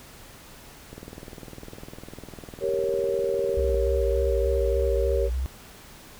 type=click train; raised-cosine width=2 ms; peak=-26 dBFS; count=57; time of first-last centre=0.93-3.744 s; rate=19.9 Hz
type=chord; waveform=sine; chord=G diminished; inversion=none; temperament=equal; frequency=392 / 466.2 / 554.4 Hz; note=G4 / Bb4 / Db5; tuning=0 / 0 / 0 cents; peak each=-27 dBFS; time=2.6-5.3 s; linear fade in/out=50 ms
type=tone with vibrato; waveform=sine; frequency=61.74 Hz; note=B1; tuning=in tune; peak=-24 dBFS; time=3.57-5.46 s; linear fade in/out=0 ms; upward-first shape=square; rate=3.4 Hz; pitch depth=85 cents each way
effects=pink hiss -47 dBFS RMS until 6.19 s